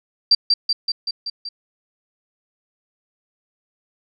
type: tone with echo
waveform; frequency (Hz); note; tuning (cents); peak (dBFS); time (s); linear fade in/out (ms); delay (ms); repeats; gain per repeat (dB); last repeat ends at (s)
sine; 4699; D8; 0; -9; 0.31-0.35; 5; 190; 6; -3; 1.49
effects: none